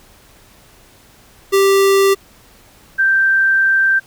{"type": "tone pair in turn", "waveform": ["square", "sine"], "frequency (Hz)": [392, 1568], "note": ["G4", "G6"], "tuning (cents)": [0, 0], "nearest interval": "2 octaves", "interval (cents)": 2400, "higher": "second", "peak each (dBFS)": -10, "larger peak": "neither", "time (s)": [[1.52, 2.15], [2.98, 4]], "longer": "second", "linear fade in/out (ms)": 20, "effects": ["pink hiss -47 dBFS RMS until 4.06 s"]}